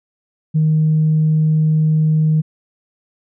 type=tone; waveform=sine; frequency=155.9 Hz; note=D#3; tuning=4 cents sharp; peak=-10 dBFS; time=0.54-2.42 s; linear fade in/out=20 ms; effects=tanh soft clip ceiling -7 dBFS